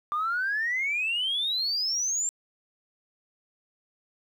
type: exponential sweep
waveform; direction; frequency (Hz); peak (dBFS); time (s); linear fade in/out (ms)
sine; up; 1178 to 7459; -24; 0.12-2.29; 0
effects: tanh soft clip ceiling -21 dBFS + 10-bit